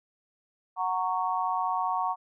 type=chord; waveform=sine; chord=F# major; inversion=none; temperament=just; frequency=740 / 925 / 1110 Hz; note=F#5 / A#5 / C#6; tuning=0 / -14 / +2 cents; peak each=-30 dBFS; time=0.76-2.16 s; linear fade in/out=50 ms; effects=none